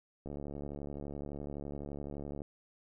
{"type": "click train", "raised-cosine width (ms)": 2, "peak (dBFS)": -29, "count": 156, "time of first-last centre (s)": [0.26, 2.419], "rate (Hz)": 71.8, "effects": []}